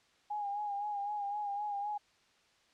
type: tone with vibrato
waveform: sine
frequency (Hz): 820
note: G#5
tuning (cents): -22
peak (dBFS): -34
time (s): 0.3-1.98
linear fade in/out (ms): 10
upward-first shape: sine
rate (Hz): 3.9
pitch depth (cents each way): 43
effects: white hiss -68 dBFS RMS until 2.73 s + low-pass 5000 Hz 12 dB/octave